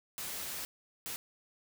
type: noise bursts at uneven times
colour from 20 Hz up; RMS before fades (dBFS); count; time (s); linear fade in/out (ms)
white; -40; 2; 0.18-0.65 / 1.06-1.16; 0
effects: none